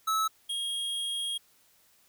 square tone pair in turn, 1300 / 3263 Hz, E6 / G#7, -24 / -31 cents, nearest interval octave + major third, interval 1593 cents, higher second, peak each -26 / -31 dBFS, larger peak first, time 0.07-0.28 / 0.49-1.38 s, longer second, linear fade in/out 10 ms, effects white hiss -64 dBFS RMS until 2.08 s

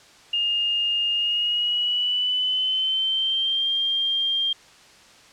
sine tone with pitch glide, 2830 to 3195 Hz, F7 to G7, +22 to +32 cents, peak -20 dBFS, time 0.33-4.53 s, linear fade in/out 5 ms, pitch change +210 cents, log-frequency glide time 1.13-3.7 s, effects white hiss -50 dBFS RMS until 5.32 s + low-pass 6000 Hz 12 dB/octave

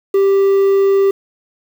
triangle tone with quantisation, 392.6 Hz, G4, 3 cents sharp, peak -7 dBFS, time 0.14-1.11 s, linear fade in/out 5 ms, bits 6, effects none

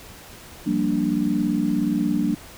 sine chord, G minor seventh, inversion third, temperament equal, 174.61 / 196 / 233.1 / 293.7 Hz, F3 / G3 / Bb3 / D4, 0 / 0 / 0 / 0 cents, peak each -28 / -25 / -24 / -23 dBFS, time 0.66-2.35 s, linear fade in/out 10 ms, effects pink hiss -43 dBFS RMS until 2.57 s

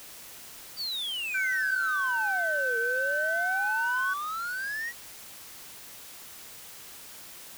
triangle exponential two-way sweep, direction down then up, 4738 to 455.2 to 1944 Hz, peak -29 dBFS, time 0.76-4.93 s, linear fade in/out 50 ms, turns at 2.78 s
sine tone with pitch glide, 1531 to 1503 Hz, G6 to F#6, -41 to +27 cents, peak -26 dBFS, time 1.34-4.14 s, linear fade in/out 10 ms, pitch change -32 cents, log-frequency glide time 3.17-3.96 s
effects white hiss -46 dBFS RMS until 7.57 s

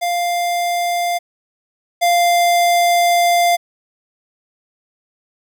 square tone pair in turn, 698.5 / 696.1 Hz, F5 / F5, 0 / -6 cents, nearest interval unison, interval 6 cents, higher first, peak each -17 / -12 dBFS, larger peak second, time 0.01-1.19 / 2.01-3.57 s, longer second, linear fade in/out 20 ms, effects 9-bit

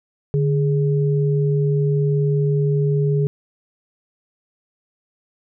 sine tone pair together, 146.83 / 415.3 Hz, D3 / G#4, 0 / 0 cents, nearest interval octave + tritone, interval 1800 cents, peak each -16 / -22 dBFS, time 0.34-3.27 s, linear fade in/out 0 ms, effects none

